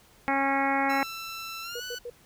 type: harmonic tone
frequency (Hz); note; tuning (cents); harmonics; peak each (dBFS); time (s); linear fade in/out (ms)
273.9; C#4; -21; 1 / 2 / 3 / 4 / 5 / 6 / 7 / 8 / 9; -30 / -34 / -27 / -34 / -34 / -35 / -33 / -32 / -43; 0.28-1.03; 0
type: tone with pitch glide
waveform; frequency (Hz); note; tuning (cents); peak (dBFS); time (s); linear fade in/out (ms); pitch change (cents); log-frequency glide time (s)
15% pulse; 1335 to 1489.9; E6 to F#6; +22 to +12; -29; 0.89-1.99; 10; +190; 1.62-1.84
type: tone bursts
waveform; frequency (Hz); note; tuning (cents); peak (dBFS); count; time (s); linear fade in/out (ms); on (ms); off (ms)
sine; 481.8; B4; -43; -34; 3; 1.75-2.1; 5; 50; 100
effects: pink hiss -58 dBFS RMS until 2.25 s